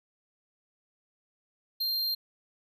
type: tone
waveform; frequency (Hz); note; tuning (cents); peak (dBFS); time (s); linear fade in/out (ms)
square; 4186; C8; 0; -28; 1.8-2.15; 10
effects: none